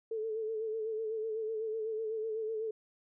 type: tone with vibrato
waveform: sine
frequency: 439.9 Hz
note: A4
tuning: in tune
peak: -33 dBFS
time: 0.11-2.71 s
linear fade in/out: 5 ms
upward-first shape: sine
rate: 8 Hz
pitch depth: 47 cents each way
effects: none